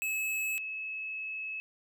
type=tone pair in turn; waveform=square / sine; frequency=2588 / 2588 Hz; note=E7 / E7; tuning=-32 / -32 cents; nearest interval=unison; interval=0 cents; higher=neither; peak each=-31 / -35 dBFS; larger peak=first; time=0.02-0.58 / 0.58-1.6 s; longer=second; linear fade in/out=0 ms; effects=none